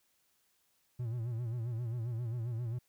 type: tone with vibrato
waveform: triangle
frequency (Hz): 117.6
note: A#2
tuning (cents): +16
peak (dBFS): -32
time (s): 0.99-2.79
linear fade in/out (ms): 10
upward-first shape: sine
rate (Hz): 7.5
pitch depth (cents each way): 99
effects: white hiss -74 dBFS RMS until 2.88 s